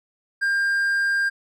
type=tone; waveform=triangle; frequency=1600 Hz; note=G6; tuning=35 cents sharp; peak=-17 dBFS; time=0.41-1.3 s; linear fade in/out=20 ms; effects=none